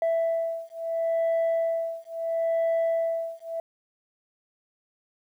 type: beating tone pair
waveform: sine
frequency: 661 / 661.74 Hz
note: E5 / E5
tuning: +5 / +7 cents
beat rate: 0.74 Hz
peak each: -25 dBFS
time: 0.02-3.6 s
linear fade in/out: 2 ms
effects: tanh soft clip ceiling -20 dBFS + 10-bit